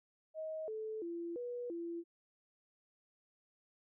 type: tone with pitch steps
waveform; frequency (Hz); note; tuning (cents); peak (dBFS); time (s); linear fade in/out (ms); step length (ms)
sine; 631 / 436.2 / 340.1 / 485.9 / 339; D#5 / A4 / F4 / B4 / E4; +24 / -15 / -46 / -28 / +49; -39; 0.34-2.04; 50; 340
effects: none